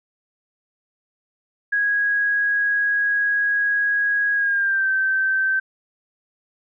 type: tone with pitch glide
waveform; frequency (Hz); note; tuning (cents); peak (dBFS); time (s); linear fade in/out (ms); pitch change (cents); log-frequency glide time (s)
sine; 1653 to 1551.2; G#6 to G6; -9 to -19; -17; 1.72-5.6; 10; -110; 4.35-4.89
effects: none